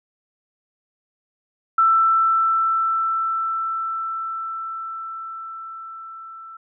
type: tone with level ramp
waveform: sine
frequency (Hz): 1331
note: E6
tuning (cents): +16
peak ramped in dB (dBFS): -12 to -36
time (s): 1.78-6.57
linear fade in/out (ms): 5
effects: none